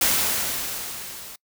white noise with level ramp, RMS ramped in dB -19 to -40 dBFS, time 0.01-1.36 s, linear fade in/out 5 ms, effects noise-tail reverb RT60 0.1 s tail -26 dB re dry

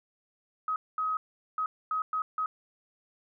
sine tone bursts at uneven times, 1267 Hz, D#6, 31 cents sharp, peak -27 dBFS, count 6, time 0.68-0.76 / 0.98-1.17 / 1.58-1.66 / 1.91-2.02 / 2.13-2.22 / 2.38-2.46 s, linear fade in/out 2 ms, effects none

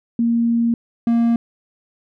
sine / triangle tone pair in turn, 233.1 / 233.1 Hz, A#3 / A#3, 0 / 0 cents, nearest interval unison, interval 0 cents, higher neither, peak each -14 / -11 dBFS, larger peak second, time 0.19-0.74 / 1.07-1.36 s, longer first, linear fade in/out 2 ms, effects none

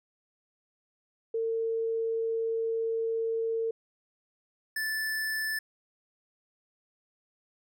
sine / square tone pair in turn, 452.9 / 1751.9 Hz, A#4 / A6, -50 / -8 cents, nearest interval octave + major seventh, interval 2342 cents, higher second, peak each -27 / -30 dBFS, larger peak first, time 1.34-3.71 / 4.76-5.59 s, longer first, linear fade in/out 5 ms, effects none

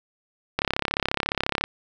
click train, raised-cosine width 0.3 ms, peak -6 dBFS, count 37, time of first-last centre 0.59-1.64 s, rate 34.3 Hz, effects none

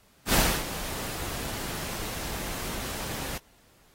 pink noise with ADSR envelope, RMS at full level -21 dBFS, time 0.26-3.38 s, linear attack 77 ms, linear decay 290 ms, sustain -14 dB, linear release 4 ms, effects pink hiss -61 dBFS RMS until 3.94 s + AAC 48 kbps

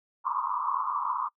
pink band-pass noise, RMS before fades -30 dBFS, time 0.24-1.29 s, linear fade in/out 20 ms, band 950 to 1200 Hz, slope 96 dB/octave, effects noise-tail reverb RT60 0.1 s tail -24 dB re dry

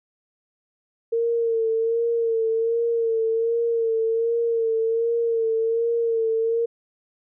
sine tone with vibrato, 457.2 Hz, A#4, 34 cents flat, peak -19 dBFS, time 1.12-6.66 s, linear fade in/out 10 ms, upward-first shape sine, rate 1.3 Hz, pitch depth 36 cents each way, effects none

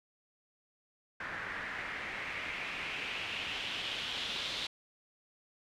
white noise with low-pass filter sweep, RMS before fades -39 dBFS, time 1.2-4.67 s, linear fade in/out 5 ms, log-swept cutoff 1700 to 3700 Hz, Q 3.4, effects none

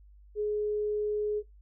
sine tone, 420 Hz, G#4, 19 cents sharp, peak -27 dBFS, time 0.35-1.43 s, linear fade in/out 50 ms, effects noise-tail reverb RT60 0.2 s tail -24 dB re dry + added 50 Hz sine -52 dBFS peak until 1.61 s

